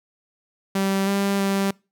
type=tone with pitch steps; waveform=sawtooth; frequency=194.5 / 198.3 / 196.3 Hz; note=G3 / G3 / G3; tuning=-13 / +20 / +3 cents; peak=-16 dBFS; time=0.75-1.71 s; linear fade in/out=5 ms; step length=320 ms; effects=noise-tail reverb RT60 0.3 s tail -26 dB re dry